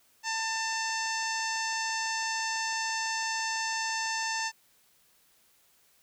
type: harmonic tone with a mistuned harmonic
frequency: 894 Hz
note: A5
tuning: 27 cents sharp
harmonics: 1 / 2 / 3 / 4 / 5 / 6 / 7 / 8 / 9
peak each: -34 / -34 / -39 / -46 / -41 / -38 / -39 / -44 / -50 dBFS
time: 0.23-4.52 s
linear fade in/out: 50 ms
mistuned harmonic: 6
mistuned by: -22 cents
effects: white hiss -65 dBFS RMS until 6.02 s